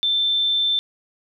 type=tone; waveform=sine; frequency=3550 Hz; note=A7; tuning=15 cents sharp; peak=-17 dBFS; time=0.03-0.79 s; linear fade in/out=0 ms; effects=none